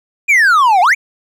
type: exponential two-way sweep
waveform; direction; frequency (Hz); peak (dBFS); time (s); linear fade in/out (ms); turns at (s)
triangle; down then up; 2472 to 694 to 2472; -5; 0.28-0.95; 20; 0.81
effects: none

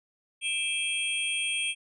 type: tone cluster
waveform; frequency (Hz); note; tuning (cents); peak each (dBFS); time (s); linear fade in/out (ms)
sine; 2379 / 2630 / 3231 / 8840; D7 / E7 / G#7 / C#9; +22 / -5 / -48 / -6; -35 / -31 / -31 / -35; 0.41-1.75; 50
effects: none

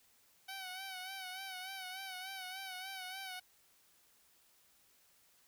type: tone with vibrato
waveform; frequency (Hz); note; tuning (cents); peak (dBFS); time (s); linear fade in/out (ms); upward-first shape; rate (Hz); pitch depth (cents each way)
10% pulse; 755; F#5; +35; -35; 0.48-3.4; 10; sine; 3.4; 54
effects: white hiss -69 dBFS RMS until 5.47 s

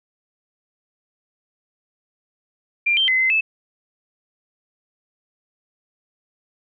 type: tone with pitch steps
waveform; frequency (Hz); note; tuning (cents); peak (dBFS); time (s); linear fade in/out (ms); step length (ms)
sine; 2385 / 3139 / 2044 / 2059 / 2618; D7 / G7 / C7 / C7 / E7; +26 / +2 / -41 / -28 / -13; -15; 2.86-3.41; 10; 110
effects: none

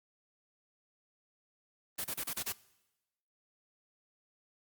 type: noise bursts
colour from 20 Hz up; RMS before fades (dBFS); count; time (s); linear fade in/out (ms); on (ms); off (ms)
white; -36; 6; 1.98-2.526; 10; 66; 30
effects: noise-tail reverb RT60 1.0 s tail -21 dB re dry + Opus 32 kbps

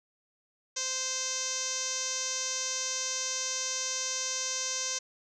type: tone with low-pass filter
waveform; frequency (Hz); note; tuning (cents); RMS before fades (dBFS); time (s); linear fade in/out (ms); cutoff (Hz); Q
5% pulse; 520; C5; -11; -33; 0.76-4.99; 10; 6300; 7.1
effects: none

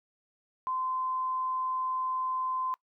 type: tone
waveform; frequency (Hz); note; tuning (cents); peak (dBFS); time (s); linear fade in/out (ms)
sine; 1032; C6; -24; -29; 0.67-2.74; 0
effects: noise-tail reverb RT60 0.1 s tail -22 dB re dry

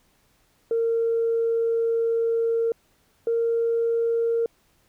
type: tone pair in turn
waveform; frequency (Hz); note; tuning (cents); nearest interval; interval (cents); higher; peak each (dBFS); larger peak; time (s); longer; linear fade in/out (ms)
sine; 459.1 / 462.3; A#4 / A#4; -26 / -14; unison; 12; second; -19 / -19; neither; 0.71-2.72 / 3.27-4.46; first; 2
effects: tanh soft clip ceiling -15 dBFS + pink hiss -64 dBFS RMS until 4.88 s

